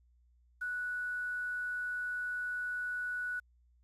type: tone with quantisation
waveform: sine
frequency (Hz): 1475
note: F#6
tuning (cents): -6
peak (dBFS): -34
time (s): 0.61-3.4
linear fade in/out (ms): 10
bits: 10
effects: added 60 Hz sine -64 dBFS peak until 3.83 s + resampled to 32000 Hz